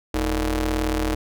sawtooth ring-modulated tone, 132.8 Hz, C3, 26 cents sharp, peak -14 dBFS, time 0.14-1.15 s, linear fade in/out 5 ms, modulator 180 Hz, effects none

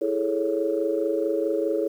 sine chord, A major seventh, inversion second, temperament equal, 329.6 / 415.3 / 440 / 554.4 Hz, E4 / G#4 / A4 / C#5, 0 / 0 / 0 / 0 cents, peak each -27 dBFS, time 0.01-1.88 s, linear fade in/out 10 ms, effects tanh soft clip ceiling -11 dBFS + 9-bit

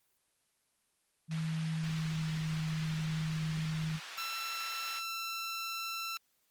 sine tone with pitch glide, 160.2 to 157.81 Hz, E3 to D#3, -49 to +25 cents, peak -32 dBFS, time 1.28-4 s, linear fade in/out 50 ms, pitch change -26 cents, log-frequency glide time 1.69-2.34 s
pink band-pass noise, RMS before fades -47 dBFS, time 1.31-4.99 s, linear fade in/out 2 ms, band 1400 to 4900 Hz, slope 12 dB/octave
15% pulse tone, 1341 Hz, E6, 29 cents sharp, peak -30 dBFS, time 4.18-6.17 s, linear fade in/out 0 ms
effects white hiss -75 dBFS RMS until 6.5 s + Opus 24 kbps

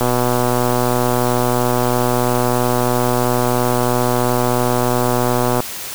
click train, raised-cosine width 1 ms, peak -3 dBFS, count 689, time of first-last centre 0.01-5.603 s, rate 123 Hz, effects white hiss -28 dBFS RMS until 5.94 s

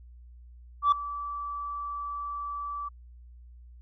sine tone with ADSR envelope, 1157 Hz, D6, 26 cents flat, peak -14 dBFS, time 0.82-2.89 s, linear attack 100 ms, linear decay 4 ms, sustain -18 dB, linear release 12 ms, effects tanh soft clip ceiling -16 dBFS + added 60 Hz sine -47 dBFS peak until 3.81 s

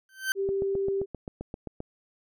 40% pulse tone with exponential growth, 1548 Hz, G6, 22 cents flat, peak -20 dBFS, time 0.09-0.32 s, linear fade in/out 1 ms, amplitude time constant 49 ms
sine tone, 392 Hz, G4, in tune, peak -25 dBFS, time 0.35-1.06 s, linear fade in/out 50 ms
click train, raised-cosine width 2 ms, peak -22 dBFS, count 11, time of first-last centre 0.49-1.804 s, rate 7.61 Hz
effects none

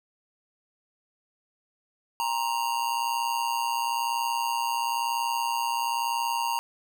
square tone with amplitude modulation, 932.3 Hz, A#5, in tune, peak -23 dBFS, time 2.2-6.59 s, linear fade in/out 0 ms, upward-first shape sine, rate 121 Hz, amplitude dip 70%, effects none

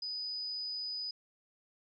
sine tone, 4978 Hz, D#8, in tune, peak -36 dBFS, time 0.02-1.11 s, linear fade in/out 5 ms, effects none

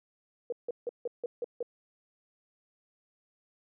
sine tone bursts, 480 Hz, B4, 49 cents flat, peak -30 dBFS, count 7, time 0.5-1.628 s, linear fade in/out 2 ms, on 24 ms, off 160 ms, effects none

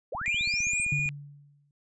sine linear sweep, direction up, 415.3 to 8580 Hz, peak -31 dBFS, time 0.12-0.85 s, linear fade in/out 5 ms
click train, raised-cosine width 5 ms, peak -31 dBFS, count 15, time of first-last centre 0.15-1.059 s, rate 15.4 Hz
triangle tone with pitch glide, 2400 to 2442 Hz, D7 to D#7, +37 to -33 cents, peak -25 dBFS, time 0.26-1.09 s, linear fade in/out 0 ms, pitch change +30 cents, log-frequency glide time 0.53-0.91 s
sine tone with exponential decay, 143.8 Hz, D3, 36 cents flat, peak -26 dBFS, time 0.92-1.71 s, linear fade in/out 2 ms, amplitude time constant 170 ms
effects resampled to 22050 Hz

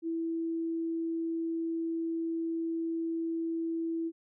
sine tone, 329.6 Hz, E4, in tune, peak -30 dBFS, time 0.02-4.12 s, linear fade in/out 50 ms, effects none

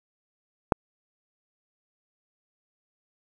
click, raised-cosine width 1 ms, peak -4 dBFS, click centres 0.722 s, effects 7-bit

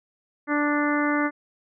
harmonic tone, 293.7 Hz, D4, in tune, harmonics 1 / 2 / 3 / 4 / 5 / 6 / 7, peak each -23 / -30 / -32 / -29 / -30 / -31 / -32 dBFS, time 0.47-1.31 s, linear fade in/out 50 ms, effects none

